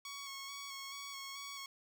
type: tone with vibrato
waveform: 10% pulse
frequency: 1108.7 Hz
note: C#6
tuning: in tune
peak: -36 dBFS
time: 0.05-1.66 s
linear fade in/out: 2 ms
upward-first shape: square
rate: 2.3 Hz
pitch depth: 20 cents each way
effects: none